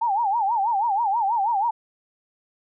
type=tone with vibrato; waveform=sine; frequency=860 Hz; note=A5; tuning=40 cents flat; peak=-19 dBFS; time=0.01-1.71 s; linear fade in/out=10 ms; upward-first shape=sine; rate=6.2 Hz; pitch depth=190 cents each way; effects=none